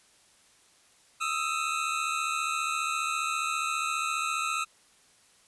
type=tone pair together; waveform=25% pulse; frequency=1257.2 / 1332 Hz; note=D#6 / E6; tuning=+18 / +18 cents; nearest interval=minor second; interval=100 cents; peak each=-27 dBFS; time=1.2-4.65 s; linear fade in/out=20 ms; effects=white hiss -61 dBFS RMS until 5.47 s + resampled to 24000 Hz